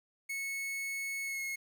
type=tone with pitch glide; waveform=45% pulse; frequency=2200 to 2170 Hz; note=C#7 to C#7; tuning=-14 to -37 cents; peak=-35 dBFS; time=0.29-1.56 s; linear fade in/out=10 ms; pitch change=-23 cents; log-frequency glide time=1.24-1.41 s; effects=11-bit